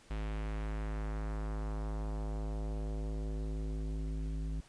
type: tone with low-pass filter sweep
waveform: square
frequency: 52.9 Hz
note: G#1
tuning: 33 cents sharp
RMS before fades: -37 dBFS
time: 0.1-4.61 s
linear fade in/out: 10 ms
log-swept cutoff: 3000 to 220 Hz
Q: 1.2
effects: pink hiss -61 dBFS RMS until 4.68 s + resampled to 22050 Hz